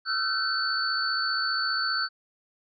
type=tone cluster; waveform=sine; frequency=1314 / 1389 / 1529 / 4472 Hz; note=E6 / F6 / G6 / C#8; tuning=-6 / -10 / -44 / +14 cents; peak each=-33 / -33 / -29 / -28 dBFS; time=0.05-2.09 s; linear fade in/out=50 ms; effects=none